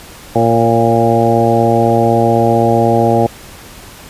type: harmonic tone with a mistuned harmonic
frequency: 115.8 Hz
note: A#2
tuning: 11 cents flat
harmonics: 1 / 2 / 3 / 4 / 5 / 6 / 7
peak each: -16 / -16 / -16 / -16 / -16 / -16 / -16 dBFS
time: 0.35-3.27 s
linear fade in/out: 10 ms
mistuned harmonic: 5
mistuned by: -24 cents
effects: pink hiss -35 dBFS RMS until 4.09 s + resampled to 32000 Hz